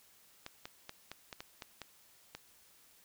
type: clicks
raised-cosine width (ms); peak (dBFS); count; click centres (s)
0.2; -26; 9; 0.464 / 0.655 / 0.894 / 1.116 / 1.328 / 1.405 / 1.622 / 1.817 / 2.35
effects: white hiss -64 dBFS RMS until 3.04 s